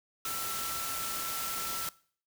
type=tone in noise; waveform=sine; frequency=1337 Hz; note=E6; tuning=24 cents sharp; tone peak=-39 dBFS; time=0.25-1.89 s; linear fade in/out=2 ms; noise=white; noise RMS=-36 dBFS; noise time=0.25-1.89 s; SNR=-6 dB; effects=noise-tail reverb RT60 0.5 s tail -21 dB re dry

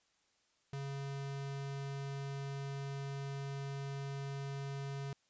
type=tone; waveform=square; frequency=138.59 Hz; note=C#3; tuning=in tune; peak=-40 dBFS; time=0.73-5.13 s; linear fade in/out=2 ms; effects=white hiss -75 dBFS RMS until 5.29 s + resampled to 16000 Hz

